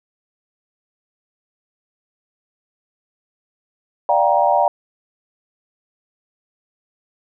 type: chord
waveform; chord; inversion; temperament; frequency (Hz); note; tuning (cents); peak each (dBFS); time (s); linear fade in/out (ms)
sine; G minor seventh; second; just; 588 / 705.6 / 784 / 940.8; D5 / F5 / G5 / Bb5; +2 / +18 / 0 / +16; -18; 4.09-4.68; 2
effects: none